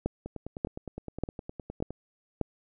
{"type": "two click trains", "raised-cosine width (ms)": 2, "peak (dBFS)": [-24, -14], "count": [17, 5], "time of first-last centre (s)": [[0.26, 1.906], [0.06, 2.413]], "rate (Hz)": [9.72, 1.7], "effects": []}